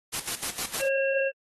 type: noise with tremolo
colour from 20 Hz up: white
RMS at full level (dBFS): -30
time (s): 0.12-0.89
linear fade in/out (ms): 20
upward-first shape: square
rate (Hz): 6.5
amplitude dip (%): 75
type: harmonic tone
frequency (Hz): 543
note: C#5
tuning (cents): -36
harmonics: 1 / 3 / 5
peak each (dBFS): -24 / -31 / -31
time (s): 0.79-1.32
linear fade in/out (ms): 50
effects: AAC 32 kbps